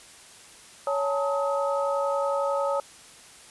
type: tone cluster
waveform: sine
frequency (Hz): 559 / 851 / 902 / 1269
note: C#5 / G#5 / A5 / D#6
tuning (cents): +14 / +42 / +43 / +34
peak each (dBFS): -25 / -34 / -32 / -30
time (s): 0.87-2.8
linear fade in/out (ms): 2
effects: white hiss -49 dBFS RMS until 3.5 s + resampled to 24000 Hz